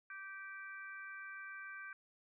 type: harmonic tone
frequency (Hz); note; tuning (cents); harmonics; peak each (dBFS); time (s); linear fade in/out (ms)
389.6; G4; -11; 3 / 4 / 5 / 6; -55 / -47 / -60 / -55; 0.1-1.93; 2
effects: none